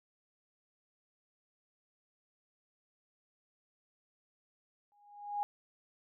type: tone with exponential growth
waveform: sine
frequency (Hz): 822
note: G#5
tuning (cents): -18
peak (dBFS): -29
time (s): 4.92-5.43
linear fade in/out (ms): 0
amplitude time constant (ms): 110
effects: none